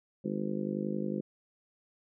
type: harmonic tone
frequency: 51 Hz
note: G#1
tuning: 31 cents flat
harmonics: 3 / 4 / 5 / 6 / 7 / 8 / 9 / 10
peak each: -41 / -34 / -41 / -40 / -38 / -46 / -47 / -42 dBFS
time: 0.24-1.21 s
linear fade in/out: 10 ms
effects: none